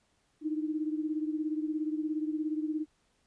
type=beating tone pair; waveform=sine; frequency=305.8 / 322.8 Hz; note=D#4 / E4; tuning=-30 / -36 cents; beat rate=17 Hz; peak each=-31 / -36 dBFS; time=0.41-2.86 s; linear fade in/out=50 ms; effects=pink hiss -72 dBFS RMS until 3.26 s + resampled to 22050 Hz